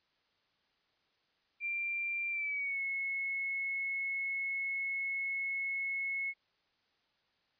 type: tone with pitch glide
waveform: sine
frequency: 2370 to 2186 Hz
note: D7 to C#7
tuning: +15 to -25 cents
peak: -33 dBFS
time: 1.6-6.34 s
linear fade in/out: 50 ms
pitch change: -140 cents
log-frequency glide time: 2.3-2.81 s
effects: white hiss -75 dBFS RMS until 7.59 s + resampled to 11025 Hz